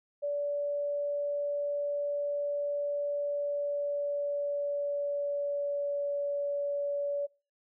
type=tone with pitch glide; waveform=sine; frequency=577 to 571.4 Hz; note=D5 to D5; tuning=-31 to -48 cents; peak=-29 dBFS; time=0.22-7.27 s; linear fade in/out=20 ms; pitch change=-17 cents; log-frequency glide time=3.18-6.07 s; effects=noise-tail reverb RT60 0.4 s tail -26 dB re dry